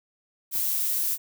violet noise, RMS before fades -26 dBFS, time 0.51-1.18 s, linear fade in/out 50 ms, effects none

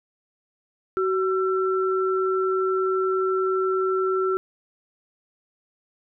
sine tone pair together, 377.2 / 1344.2 Hz, F#4 / E6, +33 / +33 cents, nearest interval octave + minor seventh, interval 2200 cents, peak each -21 / -26 dBFS, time 0.97-4.37 s, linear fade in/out 0 ms, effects none

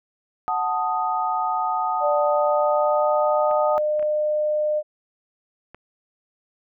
sine chord, D# diminished, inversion first, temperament equal, 740 / 880 / 1244.5 Hz, F#5 / A5 / D#6, 0 / 0 / 0 cents, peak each -25 dBFS, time 0.48-3.78 s, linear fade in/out 0 ms
sine tone with pitch glide, 588 to 604.9 Hz, D5 to D#5, +2 to -49 cents, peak -19 dBFS, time 2-4.83 s, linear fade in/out 50 ms, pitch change +49 cents, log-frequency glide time 2.19-3.45 s
clicks, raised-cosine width 0.5 ms, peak -26 dBFS, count 4, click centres 3.512 / 3.995 / 4.027 / 5.746 s
effects none

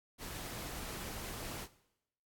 pink noise, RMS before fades -44 dBFS, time 0.18-1.68 s, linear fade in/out 50 ms, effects noise-tail reverb RT60 0.8 s tail -17 dB re dry + AAC 64 kbps

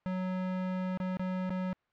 square tone with dropouts, 185 Hz, F#3, in tune, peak -32 dBFS, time 0.06-1.73 s, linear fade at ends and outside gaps 0 ms, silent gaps 0.974-1.001 / 1.17-1.195 / 1.495-1.504 s, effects white hiss -75 dBFS RMS until 1.92 s + low-pass 2000 Hz 12 dB/octave

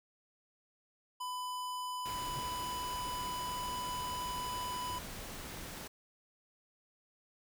square tone with pitch glide, 1000 to 994.2 Hz, B5 to B5, +21 to +11 cents, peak -38 dBFS, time 1.2-4.99 s, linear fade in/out 10 ms, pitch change -10 cents, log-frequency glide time 1.95-2.35 s
pink noise, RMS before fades -45 dBFS, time 2.05-5.88 s, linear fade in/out 10 ms
sine tone with exponential growth, 130.81 Hz, C3, in tune, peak -38 dBFS, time 2.17-2.39 s, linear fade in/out 0 ms, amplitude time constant 46 ms
effects none

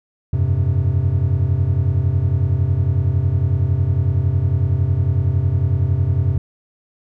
triangle chord, F suspended second, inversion none, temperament just, 87.31 / 98.22 / 130.96 Hz, F2 / G2 / C3, 0 / +4 / +2 cents, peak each -17 dBFS, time 0.33-6.38 s, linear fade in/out 5 ms, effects none

